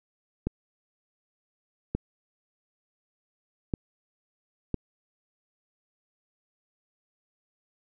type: clicks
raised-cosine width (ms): 3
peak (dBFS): -14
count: 4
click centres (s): 0.47 / 1.95 / 3.738 / 4.743
effects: none